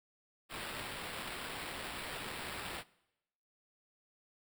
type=noise with sample-and-hold; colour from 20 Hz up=violet; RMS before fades=-43 dBFS; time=0.49-2.84 s; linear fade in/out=50 ms; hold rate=6300 Hz; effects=noise-tail reverb RT60 0.9 s tail -22 dB re dry